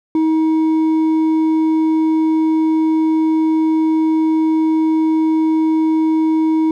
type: tone with hard clipping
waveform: sine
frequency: 317.5 Hz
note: D#4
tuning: 35 cents sharp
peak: -13 dBFS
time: 0.15-6.71 s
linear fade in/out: 2 ms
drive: 4 dB
effects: none